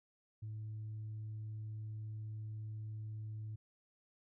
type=tone; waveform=sine; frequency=108.2 Hz; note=A2; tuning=29 cents flat; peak=-40 dBFS; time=0.42-3.56 s; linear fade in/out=10 ms; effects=tanh soft clip ceiling -39 dBFS